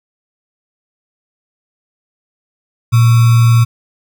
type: tone with sample-and-hold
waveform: sine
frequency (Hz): 116.54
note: A#2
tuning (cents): 0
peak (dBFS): -5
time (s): 2.92-3.65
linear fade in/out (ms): 20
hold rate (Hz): 1225
effects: none